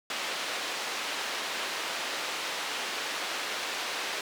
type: band-pass noise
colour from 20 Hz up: white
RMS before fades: -34 dBFS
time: 0.1-4.21 s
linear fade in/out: 2 ms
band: 380 to 3700 Hz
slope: 12 dB/octave
effects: none